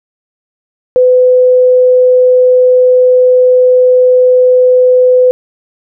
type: tone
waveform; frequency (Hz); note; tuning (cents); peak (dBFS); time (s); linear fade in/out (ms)
sine; 504; B4; +35; -3; 0.96-5.31; 0
effects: none